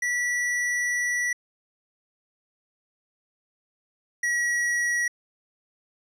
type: tone pair in turn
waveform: square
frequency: 1950 / 1919.8 Hz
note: B6 / B6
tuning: -23 / -50 cents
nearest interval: unison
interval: 27 cents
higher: first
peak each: -24 / -23 dBFS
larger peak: second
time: 0.02-1.33 / 4.23-5.08 s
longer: first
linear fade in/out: 5 ms
effects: low-pass 9000 Hz 12 dB/octave